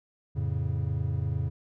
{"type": "chord", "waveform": "triangle", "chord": "F augmented", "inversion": "none", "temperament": "equal", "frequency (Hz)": [87.31, 110, 138.59], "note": ["F2", "A2", "C#3"], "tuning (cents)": [0, 0, 0], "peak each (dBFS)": -29, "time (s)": [0.35, 1.5], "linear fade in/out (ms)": 20, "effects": []}